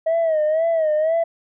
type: tone with vibrato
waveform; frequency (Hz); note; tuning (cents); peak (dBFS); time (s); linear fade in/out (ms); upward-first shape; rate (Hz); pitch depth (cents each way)
sine; 637; D#5; +41; -14; 0.06-1.24; 10; sine; 2; 85
effects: tanh soft clip ceiling -14 dBFS